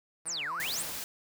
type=tone with vibrato; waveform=5% pulse; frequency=157.4 Hz; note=D#3; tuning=20 cents sharp; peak=-36 dBFS; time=0.25-0.92 s; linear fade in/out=5 ms; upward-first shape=sine; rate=4 Hz; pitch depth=160 cents each way
type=exponential two-way sweep; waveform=sine; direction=down then up; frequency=9880 to 955 to 9880 Hz; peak=-32 dBFS; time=0.26-0.83 s; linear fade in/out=10 ms; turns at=0.53 s
type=noise; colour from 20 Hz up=white; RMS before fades=-38 dBFS; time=0.6-1.04 s; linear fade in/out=0 ms
effects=none